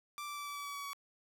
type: tone with pitch steps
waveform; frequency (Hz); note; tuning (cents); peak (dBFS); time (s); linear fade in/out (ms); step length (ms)
sawtooth; 1174.7 / 1167.9 / 1161.2 / 1154.5 / 1147.9 / 1141.3 / 1134.7 / 1128.2; D6 / D6 / D6 / D6 / D6 / D6 / C#6 / C#6; 0 / -10 / -20 / -30 / -40 / -50 / +40 / +30; -37; 0.18-0.932; 0; 94
effects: none